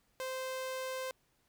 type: tone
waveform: sawtooth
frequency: 520 Hz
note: C5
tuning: 11 cents flat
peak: -33 dBFS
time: 0.2-1.11 s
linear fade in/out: 0 ms
effects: pink hiss -74 dBFS RMS until 1.48 s